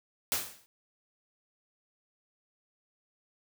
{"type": "noise with exponential decay", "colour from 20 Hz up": "white", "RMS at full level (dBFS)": -27, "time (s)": [0.32, 0.66], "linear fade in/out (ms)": 0, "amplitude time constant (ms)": 73, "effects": []}